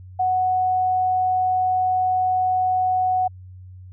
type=tone; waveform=sine; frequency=740 Hz; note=F#5; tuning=in tune; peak=-17 dBFS; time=0.19-3.28 s; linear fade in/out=10 ms; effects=added 92 Hz sine -38 dBFS peak until 3.92 s